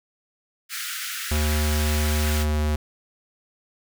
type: high-pass noise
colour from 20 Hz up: pink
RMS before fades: -31 dBFS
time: 0.69-2.46 s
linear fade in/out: 50 ms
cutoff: 1300 Hz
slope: 96 dB/octave
type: tone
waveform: square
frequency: 75.6 Hz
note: D#2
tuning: 49 cents flat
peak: -21 dBFS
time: 1.31-2.76 s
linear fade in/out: 5 ms
effects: none